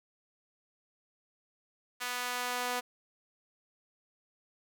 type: tone with high-pass filter sweep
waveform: sawtooth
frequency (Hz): 246.9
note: B3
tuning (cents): 0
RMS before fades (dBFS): -35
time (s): 2-2.81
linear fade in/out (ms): 20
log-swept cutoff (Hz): 1400 to 680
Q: 0.92
effects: none